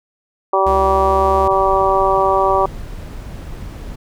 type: harmonic tone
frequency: 192.5 Hz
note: G3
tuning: 31 cents flat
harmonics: 2 / 3 / 4 / 5 / 6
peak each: -18 / -18 / -18 / -18 / -18 dBFS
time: 0.53-2.66 s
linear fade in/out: 5 ms
type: tone with pitch glide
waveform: square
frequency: 68.2 to 70.77 Hz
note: C#2 to C#2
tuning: -28 to +36 cents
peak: -22 dBFS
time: 0.66-1.48 s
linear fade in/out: 5 ms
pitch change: +64 cents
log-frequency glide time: 0.91-1.26 s
type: noise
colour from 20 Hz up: brown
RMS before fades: -29 dBFS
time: 1.5-3.96 s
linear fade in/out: 10 ms
effects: none